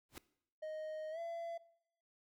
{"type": "noise with exponential growth", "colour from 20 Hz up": "pink", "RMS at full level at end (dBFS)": -45, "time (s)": [0.09, 0.18], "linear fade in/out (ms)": 1, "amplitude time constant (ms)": 19}
{"type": "tone with pitch glide", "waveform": "triangle", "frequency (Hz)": [622.3, 674.7], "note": ["D#5", "E5"], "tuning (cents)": [0, 40], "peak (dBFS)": -39, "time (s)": [0.62, 1.58], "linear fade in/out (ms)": 10, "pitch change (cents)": 140, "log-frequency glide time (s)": [1.11, 1.19]}
{"effects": ["noise-tail reverb RT60 0.7 s tail -19 dB re dry"]}